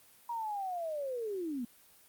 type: linear sweep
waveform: sine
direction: down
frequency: 957 to 227.8 Hz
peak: -34 dBFS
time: 0.29-1.65 s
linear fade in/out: 5 ms
effects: white hiss -61 dBFS RMS until 2.08 s + Opus 32 kbps